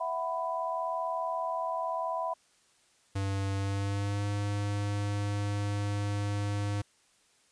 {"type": "chord", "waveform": "sine", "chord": "E suspended second", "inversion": "none", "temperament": "equal with one note detuned", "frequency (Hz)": [659.3, 740, 995.2], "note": ["E5", "F#5", "B5"], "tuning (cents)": [0, 0, 13], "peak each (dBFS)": [-34, -37, -33], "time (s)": [0, 2.34], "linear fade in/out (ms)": 10}
{"type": "tone with pitch glide", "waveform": "square", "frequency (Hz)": [98, 102.16], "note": ["G2", "G#2"], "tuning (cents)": [0, -28], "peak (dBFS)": -30, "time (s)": [3.15, 6.82], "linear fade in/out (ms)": 10, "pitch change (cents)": 72, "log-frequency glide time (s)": [3.56, 4.26]}
{"effects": ["white hiss -66 dBFS RMS until 7.51 s", "resampled to 22050 Hz"]}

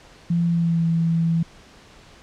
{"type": "tone with pitch glide", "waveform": "sine", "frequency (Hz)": [170.3, 165.64], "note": ["F3", "E3"], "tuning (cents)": [-43, 9], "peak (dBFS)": -17, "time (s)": [0.3, 1.43], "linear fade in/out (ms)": 5, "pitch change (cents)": -48, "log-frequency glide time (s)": [0.46, 0.85], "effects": ["pink hiss -48 dBFS RMS until 2.22 s", "low-pass 6000 Hz 12 dB/octave"]}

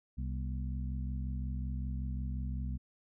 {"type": "harmonic tone with a mistuned harmonic", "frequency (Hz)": 65.41, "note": "C2", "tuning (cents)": 0, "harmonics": [1, 2, 3, 4], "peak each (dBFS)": [-35, -41, -45, -47], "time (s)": [0.17, 2.78], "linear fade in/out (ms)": 20, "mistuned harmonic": 4, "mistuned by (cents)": -130, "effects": []}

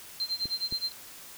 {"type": "tone with tremolo", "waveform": "sine", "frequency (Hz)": 4145, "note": "C8", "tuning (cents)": -17, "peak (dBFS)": -26, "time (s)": [0.2, 0.92], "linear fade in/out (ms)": 0, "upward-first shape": "sine", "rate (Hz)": 9.6, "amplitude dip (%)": 95}
{"type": "clicks", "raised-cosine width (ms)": 3, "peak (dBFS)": -27, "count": 2, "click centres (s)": [0.456, 0.725]}
{"effects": ["white hiss -47 dBFS RMS until 1.37 s"]}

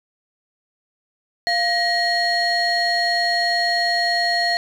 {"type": "tone cluster", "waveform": "sine", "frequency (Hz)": [695, 1891, 4306], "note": ["F5", "A#6", "C8"], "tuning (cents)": [-9, 24, 49], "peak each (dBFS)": -20, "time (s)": [1.47, 4.57], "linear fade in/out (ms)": 0, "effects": ["tanh soft clip ceiling -12 dBFS", "8-bit"]}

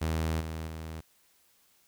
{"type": "tone with level steps", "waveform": "sawtooth", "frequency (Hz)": 80, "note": "D#2", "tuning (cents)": 49, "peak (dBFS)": [-24, -31, -34], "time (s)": [0.01, 1.01], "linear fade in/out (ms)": 10, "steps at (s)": [0.4, 0.67], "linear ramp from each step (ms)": 10, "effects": ["white hiss -66 dBFS RMS until 1.87 s"]}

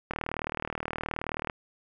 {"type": "click train", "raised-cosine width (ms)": 0.5, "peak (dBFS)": -16, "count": 55, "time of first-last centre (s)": [0.11, 1.498], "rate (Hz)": 38.9, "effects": []}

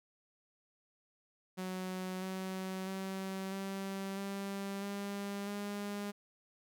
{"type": "tone with pitch steps", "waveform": "sawtooth", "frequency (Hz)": [185.5, 188.42, 191.38, 194.39, 197.44, 200.5, 203.7], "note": ["F#3", "F#3", "G3", "G3", "G3", "G3", "G#3"], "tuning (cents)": [5, 32, -41, -14, 13, 39, -33], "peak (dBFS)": -34, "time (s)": [1.57, 6.12], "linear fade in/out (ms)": 20, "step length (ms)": 650, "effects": []}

